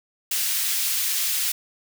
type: high-pass noise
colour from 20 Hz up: white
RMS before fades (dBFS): -24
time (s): 0.31-1.52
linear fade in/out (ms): 5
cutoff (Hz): 2100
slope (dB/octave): 12
effects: none